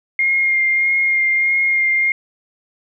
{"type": "tone with vibrato", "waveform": "sine", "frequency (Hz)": 2127, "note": "C7", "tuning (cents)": 28, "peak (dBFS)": -13, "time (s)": [0.19, 2.12], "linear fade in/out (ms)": 2, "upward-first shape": "sine", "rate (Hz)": 1.6, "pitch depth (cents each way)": 16, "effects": []}